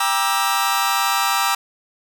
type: chord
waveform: sawtooth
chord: E half-diminished seventh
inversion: first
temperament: just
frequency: 791.1 / 949.3 / 1186.7 / 1318.5 Hz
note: G5 / Bb5 / D6 / E6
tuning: +16 / +31 / +18 / 0 cents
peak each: -19 dBFS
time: 0-1.55 s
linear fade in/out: 5 ms
effects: none